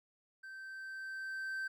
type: tone with level ramp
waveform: triangle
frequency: 1554 Hz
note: G6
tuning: 16 cents flat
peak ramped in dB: -45 to -34 dBFS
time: 0.43-1.68 s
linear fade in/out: 10 ms
effects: none